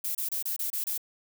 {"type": "noise bursts", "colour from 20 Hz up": "violet", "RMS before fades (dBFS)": -31, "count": 7, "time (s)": [0.04, 0.978], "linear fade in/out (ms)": 5, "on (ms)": 110, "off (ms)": 28, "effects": []}